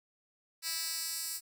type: tone with high-pass filter sweep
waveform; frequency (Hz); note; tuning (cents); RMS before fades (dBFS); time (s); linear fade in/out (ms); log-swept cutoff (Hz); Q
10% pulse; 327.4; E4; -12; -37; 0.62-1.41; 50; 4200 to 7400; 0.95
effects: none